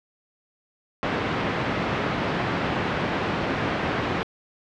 pink band-pass noise, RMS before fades -26 dBFS, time 1.03-4.23 s, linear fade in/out 0 ms, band 120 to 2400 Hz, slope 12 dB/octave, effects low-pass 5000 Hz 12 dB/octave

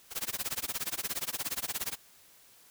white noise with tremolo, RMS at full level -32 dBFS, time 0.1-1.97 s, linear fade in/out 50 ms, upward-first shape sine, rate 17 Hz, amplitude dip 100%, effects white hiss -59 dBFS RMS until 2.7 s

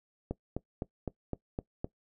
click train, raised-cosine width 2 ms, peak -20 dBFS, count 7, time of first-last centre 0.31-1.845 s, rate 3.91 Hz, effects noise-tail reverb RT60 0.1 s tail -20 dB re dry

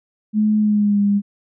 sine tone with pitch glide, 213.2 to 202.5 Hz, G#3 to G#3, +46 to -43 cents, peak -13 dBFS, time 0.33-1.22 s, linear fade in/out 50 ms, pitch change -89 cents, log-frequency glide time 0.58-1.01 s, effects none

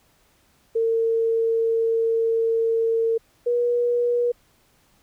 sine tone pair in turn, 454.5 / 481.5 Hz, A#4 / B4, -44 / -44 cents, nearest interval minor second, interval 100 cents, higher second, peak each -18 dBFS, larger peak neither, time 0.75-3.18 / 3.46-4.32 s, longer first, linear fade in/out 10 ms, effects pink hiss -61 dBFS RMS until 5.02 s

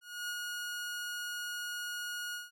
sawtooth tone with ADSR envelope, 1443 Hz, F#6, 44 cents flat, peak -31 dBFS, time 0.01-2.51 s, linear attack 280 ms, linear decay 48 ms, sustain -2 dB, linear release 170 ms, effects MP3 64 kbps

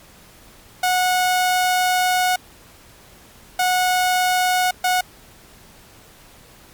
sawtooth tone bursts at uneven times, 732 Hz, F#5, 19 cents flat, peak -12 dBFS, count 3, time 0.83-2.36 / 3.59-4.71 / 4.84-5.01 s, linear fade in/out 5 ms, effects pink hiss -47 dBFS RMS until 6.73 s + MP3 96 kbps

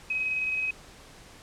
sine tone with tremolo, 2535 Hz, D#7, 32 cents sharp, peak -25 dBFS, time 0.1-0.71 s, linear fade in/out 5 ms, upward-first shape square, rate 19 Hz, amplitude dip 25%, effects pink hiss -50 dBFS RMS until 1.42 s + low-pass 9000 Hz 12 dB/octave

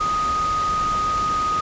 sine tone in noise, 1244.5 Hz, D#6, in tune, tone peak -19 dBFS, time 0-1.61 s, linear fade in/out 10 ms, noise pink, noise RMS -31 dBFS, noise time 0-1.61 s, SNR +9 dB, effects resampled to 16000 Hz

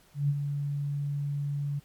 sine tone with ADSR envelope, 143.2 Hz, D3, 43 cents flat, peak -21 dBFS, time 0.14-1.8 s, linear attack 150 ms, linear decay 46 ms, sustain -7 dB, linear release 17 ms, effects pink hiss -61 dBFS RMS until 1.84 s + MP3 96 kbps

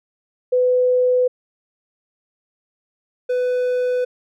sine / triangle tone pair in turn, 501 / 498.7 Hz, B4 / B4, +25 / +17 cents, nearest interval unison, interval 8 cents, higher first, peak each -13 / -15 dBFS, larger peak first, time 0.52-1.28 / 3.29-4.05 s, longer neither, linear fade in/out 10 ms, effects none

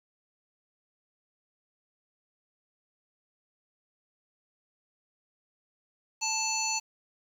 harmonic tone with a mistuned harmonic, 880 Hz, A5, in tune, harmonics 1 / 3 / 5 / 7 / 8, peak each -34 / -34 / -34 / -34 / -34 dBFS, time 6.21-6.8 s, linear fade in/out 20 ms, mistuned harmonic 7, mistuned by -19 cents, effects 9-bit

